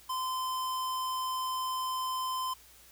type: tone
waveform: square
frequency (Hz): 1030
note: C6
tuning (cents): -28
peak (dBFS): -32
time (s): 0.09-2.54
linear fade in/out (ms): 10
effects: added 60 Hz sine -65 dBFS peak until 2.91 s + white hiss -57 dBFS RMS until 2.91 s